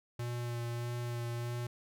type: tone with vibrato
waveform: square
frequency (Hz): 119.5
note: A#2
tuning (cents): +43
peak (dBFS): -36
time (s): 0.19-1.67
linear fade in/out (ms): 5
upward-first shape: sine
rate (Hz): 1.6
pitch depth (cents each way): 16
effects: none